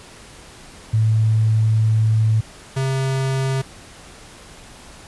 sine / square tone pair in turn, 110 / 133.56 Hz, A2 / C3, 0 / +36 cents, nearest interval minor third, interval 336 cents, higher second, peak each -13 / -19 dBFS, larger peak first, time 0.93-2.41 / 2.76-3.62 s, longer first, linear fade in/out 10 ms, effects pink hiss -42 dBFS RMS until 5.07 s + resampled to 24000 Hz

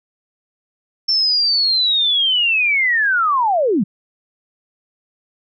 sine linear sweep, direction down, 5400 to 164.81 Hz, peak -13 dBFS, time 1.08-3.84 s, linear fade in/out 10 ms, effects none

